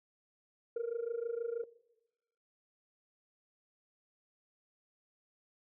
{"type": "tone with amplitude modulation", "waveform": "sine", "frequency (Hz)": 467.4, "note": "A#4", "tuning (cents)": 5, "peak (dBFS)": -29, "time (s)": [0.76, 1.64], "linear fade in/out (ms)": 5, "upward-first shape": "sine", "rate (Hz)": 26.3, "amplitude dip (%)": 85, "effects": ["noise-tail reverb RT60 1.0 s tail -21 dB re dry", "tanh soft clip ceiling -30 dBFS"]}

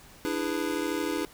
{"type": "chord", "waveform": "square", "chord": "E dominant seventh", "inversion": "third", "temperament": "just", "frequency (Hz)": [296.7, 329.6, 412, 494.4], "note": ["D4", "E4", "G#4", "B4"], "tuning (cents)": [18, 0, -14, 2], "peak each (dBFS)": [-33, -33, -35, -37], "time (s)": [0.25, 1.25], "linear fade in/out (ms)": 0, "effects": ["pink hiss -52 dBFS RMS until 1.33 s"]}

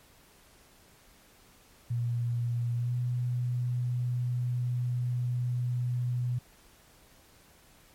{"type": "tone with pitch glide", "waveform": "sine", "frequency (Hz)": [119.3, 123.08], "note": ["A#2", "B2"], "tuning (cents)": [41, -5], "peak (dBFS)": -27, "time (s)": [1.9, 6.39], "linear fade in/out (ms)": 10, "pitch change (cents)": 54, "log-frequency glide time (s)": [2.75, 2.95], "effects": ["pink hiss -59 dBFS RMS until 7.94 s", "MP3 64 kbps"]}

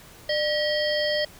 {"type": "harmonic tone with a mistuned harmonic", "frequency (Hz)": 639, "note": "D#5", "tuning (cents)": 46, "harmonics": [1, 3, 5, 7, 8], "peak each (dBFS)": [-24, -29, -31, -32, -33], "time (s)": [0.29, 1.25], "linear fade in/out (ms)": 5, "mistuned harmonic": 1, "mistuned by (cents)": -110, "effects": ["pink hiss -48 dBFS RMS until 1.39 s"]}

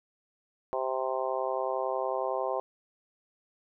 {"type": "harmonic tone", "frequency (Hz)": 130.81, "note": "C3", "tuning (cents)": 0, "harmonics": [3, 4, 5, 6, 7, 8], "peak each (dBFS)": [-36, -33, -34, -36, -38, -37], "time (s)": [0.73, 2.6], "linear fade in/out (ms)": 0, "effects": []}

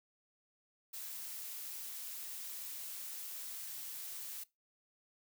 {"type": "noise", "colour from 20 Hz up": "blue", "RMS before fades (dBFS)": -45, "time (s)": [0.93, 4.44], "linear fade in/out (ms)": 10, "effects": ["noise-tail reverb RT60 0.2 s tail -20 dB re dry"]}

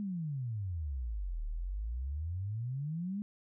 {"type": "exponential two-way sweep", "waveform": "sine", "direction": "down then up", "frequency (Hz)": [211.6, 36.71, 211.6], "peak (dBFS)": -34, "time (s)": [0, 3.22], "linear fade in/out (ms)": 0, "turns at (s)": 1.45, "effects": []}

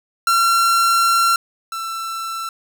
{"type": "tone pair in turn", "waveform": "45% pulse", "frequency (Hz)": [1364, 1337.5], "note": ["F6", "E6"], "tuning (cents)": [-41, 25], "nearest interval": "unison", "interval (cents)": 34, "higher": "first", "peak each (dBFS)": [-13, -24], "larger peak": "first", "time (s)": [[0.27, 1.36], [1.72, 2.49]], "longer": "first", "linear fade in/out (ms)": 2, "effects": []}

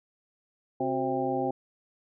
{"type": "harmonic tone with a mistuned harmonic", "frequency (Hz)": 132.1, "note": "C3", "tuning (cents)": 17, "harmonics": [1, 2, 3, 4, 5, 6], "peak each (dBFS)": [-40, -32, -32, -33, -36, -31], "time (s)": [0.8, 1.51], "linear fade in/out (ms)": 5, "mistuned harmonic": 3, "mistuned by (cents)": -110, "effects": []}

